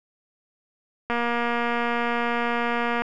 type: click train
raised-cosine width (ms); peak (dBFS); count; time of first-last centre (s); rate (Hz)
0.5; -11; 456; 1.1-3.02; 237
effects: none